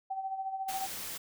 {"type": "tone with tremolo", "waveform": "sine", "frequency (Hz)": 770, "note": "G5", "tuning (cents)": -31, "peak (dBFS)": -31, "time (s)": [0.1, 0.87], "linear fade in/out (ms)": 10, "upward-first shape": "sine", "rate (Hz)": 14, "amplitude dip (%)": 60}
{"type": "noise", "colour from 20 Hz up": "white", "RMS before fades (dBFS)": -40, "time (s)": [0.68, 1.18], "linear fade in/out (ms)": 10}
{"effects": []}